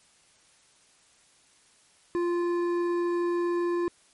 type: tone with hard clipping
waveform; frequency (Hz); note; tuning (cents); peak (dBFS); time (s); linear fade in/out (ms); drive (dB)
sine; 347.4; F4; -9; -26; 2.15-3.88; 0; 9
effects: white hiss -61 dBFS RMS until 4.13 s + MP3 48 kbps